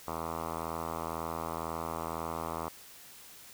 5% pulse tone with low-pass filter, 82 Hz, E2, 9 cents flat, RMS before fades -37 dBFS, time 0.07-2.69 s, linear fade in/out 10 ms, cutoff 1200 Hz, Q 3.2, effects white hiss -52 dBFS RMS until 3.53 s

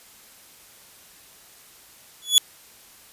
sawtooth tone with exponential growth, 3404 Hz, G#7, 42 cents sharp, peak -5 dBFS, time 2.22-2.38 s, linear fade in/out 0 ms, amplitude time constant 34 ms, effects white hiss -50 dBFS RMS until 3.12 s + resampled to 32000 Hz

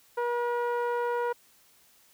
sawtooth tone with low-pass filter, 480 Hz, B4, 49 cents flat, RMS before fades -29 dBFS, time 0.17-1.33 s, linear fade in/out 10 ms, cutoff 1200 Hz, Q 1.6, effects white hiss -61 dBFS RMS until 2.13 s

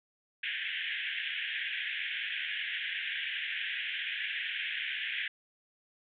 pink band-pass noise, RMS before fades -36 dBFS, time 0.43-5.28 s, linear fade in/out 5 ms, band 1600 to 3400 Hz, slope 96 dB/octave, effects none

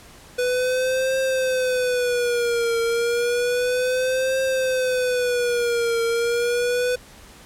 square tone with vibrato, 493.9 Hz, B4, in tune, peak -20 dBFS, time 0.38-6.96 s, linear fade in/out 10 ms, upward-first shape triangle, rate 0.31 Hz, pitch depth 120 cents each way, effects pink hiss -46 dBFS RMS until 7.45 s + low-pass 12000 Hz 12 dB/octave

